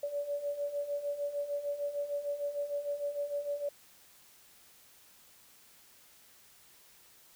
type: beating tone pair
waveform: sine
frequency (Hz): 571 / 577.6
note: D5 / D5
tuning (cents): -49 / -29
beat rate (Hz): 6.6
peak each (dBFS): -39 / -34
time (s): 0.03-3.69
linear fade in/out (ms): 5
effects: white hiss -60 dBFS RMS until 7.35 s